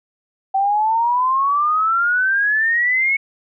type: exponential sweep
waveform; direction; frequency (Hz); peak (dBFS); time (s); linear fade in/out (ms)
sine; up; 767 to 2216; -14; 0.54-3.17; 10
effects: none